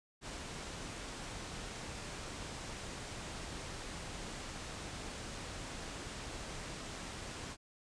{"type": "low-pass noise", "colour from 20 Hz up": "pink", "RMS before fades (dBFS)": -45, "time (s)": [0.21, 7.57], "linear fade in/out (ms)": 50, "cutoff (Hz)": 9100, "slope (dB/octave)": 48, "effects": []}